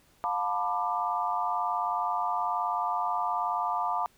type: chord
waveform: sine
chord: B half-diminished seventh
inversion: second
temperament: just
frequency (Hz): 711.2 / 889 / 987.8 / 1185.3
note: F5 / A5 / B5 / D6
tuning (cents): +31 / +18 / 0 / +16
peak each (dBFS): -32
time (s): 0.24-4.06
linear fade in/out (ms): 0
effects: pink hiss -63 dBFS RMS until 4.17 s